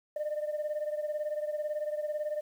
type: beating tone pair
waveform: sine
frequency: 598 / 616 Hz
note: D5 / D#5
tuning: +31 / -17 cents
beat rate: 18 Hz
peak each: -31 / -35 dBFS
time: 0.16-2.41 s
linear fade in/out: 5 ms
effects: tanh soft clip ceiling -27 dBFS + 10-bit